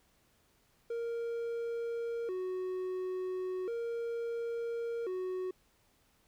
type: tone with vibrato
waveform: triangle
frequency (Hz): 415.2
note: G#4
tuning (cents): 0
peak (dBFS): -32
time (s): 0.9-5.51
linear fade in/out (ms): 5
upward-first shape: square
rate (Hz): 0.36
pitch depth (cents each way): 200
effects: pink hiss -70 dBFS RMS until 6.27 s